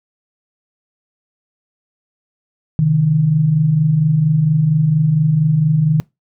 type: tone pair together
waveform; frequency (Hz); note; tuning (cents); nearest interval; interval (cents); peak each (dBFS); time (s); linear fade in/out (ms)
sine; 131.23 / 155.56; C3 / D#3; +6 / 0; minor third; 294; -19 / -11; 2.79-6; 0
effects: noise-tail reverb RT60 0.2 s tail -24 dB re dry